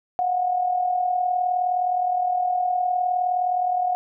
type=tone with amplitude modulation; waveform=sine; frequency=726 Hz; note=F#5; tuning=33 cents flat; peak=-17 dBFS; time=0.19-3.95 s; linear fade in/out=0 ms; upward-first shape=sine; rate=39.4 Hz; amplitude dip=55%; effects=none